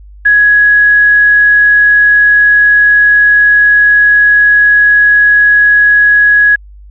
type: tone with quantisation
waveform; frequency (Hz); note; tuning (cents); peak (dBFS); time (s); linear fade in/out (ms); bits
sine; 1672; G#6; +11; -3; 0.25-6.56; 10; 5
effects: added 50 Hz sine -31 dBFS peak until 6.9 s + resampled to 8000 Hz